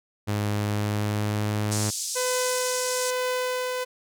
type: tone with pitch glide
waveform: sawtooth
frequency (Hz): 103.83 to 105.28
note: G#2 to G#2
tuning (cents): 0 to +24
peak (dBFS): -20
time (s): 0.27-1.91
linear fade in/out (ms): 20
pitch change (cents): +24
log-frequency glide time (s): 0.57-1.5
type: band-pass noise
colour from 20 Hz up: pink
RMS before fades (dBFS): -31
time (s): 1.71-3.11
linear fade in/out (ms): 10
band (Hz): 5200 to 9200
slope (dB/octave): 24
type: tone with tremolo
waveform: sawtooth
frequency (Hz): 504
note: B4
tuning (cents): +35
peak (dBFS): -20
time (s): 2.15-3.85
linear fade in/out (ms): 20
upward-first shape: triangle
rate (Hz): 1.1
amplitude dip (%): 30
effects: none